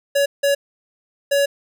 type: tone bursts at uneven times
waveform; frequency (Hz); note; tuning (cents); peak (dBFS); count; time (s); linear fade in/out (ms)
square; 563; C#5; +27; -15; 3; 0.15-0.26 / 0.43-0.55 / 1.31-1.46; 10
effects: none